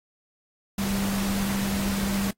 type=tone in noise; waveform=sine; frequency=197.3 Hz; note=G3; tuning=11 cents sharp; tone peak=-25 dBFS; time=0.78-2.31 s; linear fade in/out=5 ms; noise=pink; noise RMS=-32 dBFS; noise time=0.78-2.31 s; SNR=+4 dB; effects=noise-tail reverb RT60 0.1 s tail -24 dB re dry + AAC 48 kbps